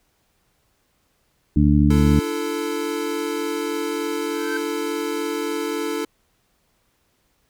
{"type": "harmonic tone", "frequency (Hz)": 73.2, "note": "D2", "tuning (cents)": -5, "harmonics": [1, 2, 3, 4], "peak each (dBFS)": [-18, -18, -18, -18], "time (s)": [1.56, 2.2], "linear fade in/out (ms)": 5}
{"type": "chord", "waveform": "square", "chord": "D suspended second", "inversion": "none", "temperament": "equal with one note detuned", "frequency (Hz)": [293.7, 337.1, 440], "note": ["D4", "E4", "A4"], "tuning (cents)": [0, 39, 0], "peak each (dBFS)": [-29, -29, -27], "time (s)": [1.9, 6.05], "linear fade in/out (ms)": 5}
{"type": "tone with exponential growth", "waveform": "triangle", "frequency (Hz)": 1551, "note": "G6", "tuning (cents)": -19, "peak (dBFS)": -21, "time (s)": [4.19, 4.57], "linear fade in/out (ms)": 2, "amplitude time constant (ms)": 81}
{"effects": ["pink hiss -66 dBFS RMS until 7.49 s"]}